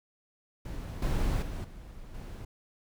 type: noise with level steps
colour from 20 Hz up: brown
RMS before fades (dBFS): -38 / -28 / -36 / -46 / -41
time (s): 0.65-2.45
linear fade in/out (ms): 5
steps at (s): 1.02 / 1.42 / 1.64 / 2.14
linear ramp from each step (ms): 5
effects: none